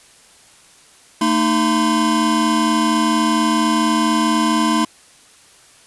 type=tone cluster; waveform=square; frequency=225 / 309.3 / 1021 Hz; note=A3 / D#4 / C6; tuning=+39 / -10 / -43 cents; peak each=-19 / -19 / -20 dBFS; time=1.21-4.85 s; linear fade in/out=5 ms; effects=white hiss -48 dBFS RMS until 5.86 s + resampled to 24000 Hz